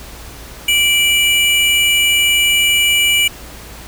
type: tone pair together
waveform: square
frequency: 2340 / 2922 Hz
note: D7 / F#7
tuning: -7 / -22 cents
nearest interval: major third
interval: 385 cents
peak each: -14 dBFS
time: 0.68-3.28 s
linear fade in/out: 5 ms
effects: added 57 Hz sine -37 dBFS peak until 3.87 s + pink hiss -35 dBFS RMS until 3.87 s